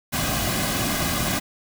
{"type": "noise with comb filter", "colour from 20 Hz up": "pink", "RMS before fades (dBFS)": -24, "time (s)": [0.12, 1.4], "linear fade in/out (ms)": 20, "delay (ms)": 2.2, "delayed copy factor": -0.65, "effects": []}